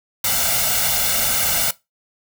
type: noise with comb filter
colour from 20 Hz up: white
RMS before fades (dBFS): -19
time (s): 0.24-1.71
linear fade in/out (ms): 5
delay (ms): 1.4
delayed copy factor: +0.75
effects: noise-tail reverb RT60 0.2 s tail -19 dB re dry